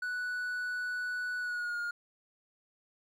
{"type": "tone with pitch glide", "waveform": "triangle", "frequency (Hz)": [1480, 1423], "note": ["F#6", "F6"], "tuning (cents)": [0, 32], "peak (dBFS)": -31, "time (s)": [0.02, 1.91], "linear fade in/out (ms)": 5, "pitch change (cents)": -68, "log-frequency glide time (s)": [1.39, 1.8], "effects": []}